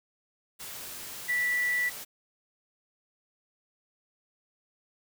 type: tone in noise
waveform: sine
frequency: 1962 Hz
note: B6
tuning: 12 cents flat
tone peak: -25 dBFS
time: 1.28-1.9 s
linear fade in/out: 20 ms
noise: white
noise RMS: -41 dBFS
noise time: 0.59-2.05 s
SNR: +13 dB
effects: none